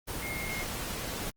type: tone in noise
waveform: sine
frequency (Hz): 2141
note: C7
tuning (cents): +39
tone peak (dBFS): -36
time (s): 0.21-0.64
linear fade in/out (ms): 20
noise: pink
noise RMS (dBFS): -36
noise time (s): 0.07-1.31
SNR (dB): -3
effects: Opus 24 kbps